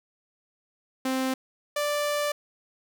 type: tone pair in turn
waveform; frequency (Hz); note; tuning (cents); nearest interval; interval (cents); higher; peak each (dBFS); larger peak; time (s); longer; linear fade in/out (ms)
sawtooth; 261.6 / 587.3; C4 / D5; 0 / 0; octave + major second; 1400; second; -21; neither; 1.05-1.34 / 1.76-2.32; second; 5
effects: none